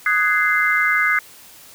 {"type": "chord", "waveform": "sine", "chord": "Ab dominant seventh", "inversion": "second", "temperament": "just", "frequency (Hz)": [1245.9, 1495.1, 1661.2, 2077], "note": ["Eb6", "Gb6", "Ab6", "C7"], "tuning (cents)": [2, 18, 0, -13], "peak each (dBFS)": [-22, -21, -21, -18], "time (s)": [0.06, 1.19], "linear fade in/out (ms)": 2, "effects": ["white hiss -44 dBFS RMS until 1.74 s"]}